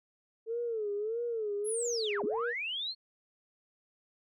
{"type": "tone with vibrato", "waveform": "sine", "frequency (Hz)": 440.6, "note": "A4", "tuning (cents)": 2, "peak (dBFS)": -31, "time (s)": [0.46, 2.54], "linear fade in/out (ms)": 50, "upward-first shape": "sine", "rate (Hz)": 1.6, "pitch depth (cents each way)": 140}
{"type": "linear two-way sweep", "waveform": "sine", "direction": "down then up", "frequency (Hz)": [11175, 189.7, 4342], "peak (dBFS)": -33, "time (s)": [1.64, 2.95], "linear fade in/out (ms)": 50, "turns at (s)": 2.24}
{"effects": ["tanh soft clip ceiling -22 dBFS"]}